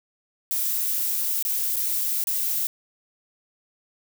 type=noise with dropouts; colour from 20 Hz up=violet; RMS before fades=-25 dBFS; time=0.51-2.67 s; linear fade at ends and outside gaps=0 ms; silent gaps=1.426-1.45 / 1.759-1.766 / 2.239-2.271 s; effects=none